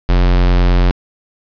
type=tone; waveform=square; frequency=44.6 Hz; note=F1; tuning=37 cents sharp; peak=-9 dBFS; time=0.09-0.91 s; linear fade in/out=0 ms; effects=resampled to 11025 Hz + 8-bit